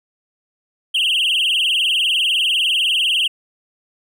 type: tone with vibrato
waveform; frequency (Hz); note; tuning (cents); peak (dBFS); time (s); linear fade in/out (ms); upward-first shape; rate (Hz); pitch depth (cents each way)
triangle; 2960; F#7; 0; -13; 0.94-3.28; 10; triangle; 20; 190
effects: none